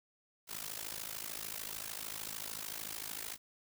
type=noise with amplitude modulation; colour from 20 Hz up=white; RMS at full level=-39 dBFS; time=0.47-3.38 s; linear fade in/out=50 ms; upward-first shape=sine; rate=53.4 Hz; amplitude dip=90%; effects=none